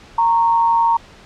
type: tone pair together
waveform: sine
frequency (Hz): 926 / 1098.6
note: A#5 / C#6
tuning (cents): -12 / -16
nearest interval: minor third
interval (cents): 296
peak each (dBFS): -12 / -22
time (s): 0.18-0.97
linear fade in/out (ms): 5
effects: pink hiss -43 dBFS RMS until 1.25 s + low-pass 5000 Hz 12 dB/octave